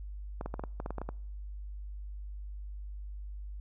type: clicks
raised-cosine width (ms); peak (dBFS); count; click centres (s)
1; -23; 11; 0.411 / 0.46 / 0.541 / 0.595 / 0.638 / 0.801 / 0.861 / 0.906 / 0.983 / 1.016 / 1.09
effects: noise-tail reverb RT60 0.8 s tail -26 dB re dry + added 50 Hz sine -39 dBFS peak until 3.6 s